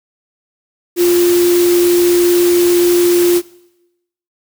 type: tone in noise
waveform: sine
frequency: 350.5 Hz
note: F4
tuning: 6 cents sharp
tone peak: -8 dBFS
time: 0.96-3.42 s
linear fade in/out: 50 ms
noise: white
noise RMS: -21 dBFS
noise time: 0.96-3.42 s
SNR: +10 dB
effects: noise-tail reverb RT60 0.9 s tail -21 dB re dry